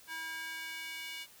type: tone with high-pass filter sweep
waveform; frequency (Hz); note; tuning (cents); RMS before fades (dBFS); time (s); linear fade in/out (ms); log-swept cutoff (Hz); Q
square; 322.7; E4; -37; -42; 0.07-1.27; 50; 1400 to 2600; 2.5
effects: white hiss -58 dBFS RMS until 1.4 s